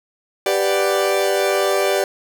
40% pulse chord, G major seventh, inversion none, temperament equal, 392 / 493.9 / 587.3 / 740 Hz, G4 / B4 / D5 / F#5, 0 / 0 / 0 / 0 cents, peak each -19 / -23 / -19 / -25 dBFS, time 0.46-2.04 s, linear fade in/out 2 ms, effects none

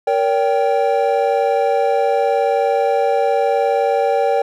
triangle chord, G diminished, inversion first, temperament equal with one note detuned, 466.2 / 565.4 / 784 Hz, Bb4 / Db5 / G5, 0 / +34 / 0 cents, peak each -16 dBFS, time 0.07-4.42 s, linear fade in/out 5 ms, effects none

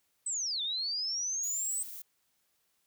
sine linear two-way sweep, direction down then up, 8200 to 3489 to 8200 Hz, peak -31 dBFS, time 0.26-1.83 s, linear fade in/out 5 ms, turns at 0.62 s
violet noise, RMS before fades -44 dBFS, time 1.43-2.02 s, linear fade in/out 5 ms
effects white hiss -75 dBFS RMS until 2.86 s

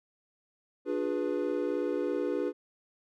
triangle chord, D diminished seventh, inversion none, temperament equal with one note detuned, 293.7 / 356.8 / 415.3 / 493.9 Hz, D4 / F4 / Ab4 / Cb5, 0 / +37 / 0 / 0 cents, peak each -32 dBFS, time 0.85-2.53 s, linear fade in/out 50 ms, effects none

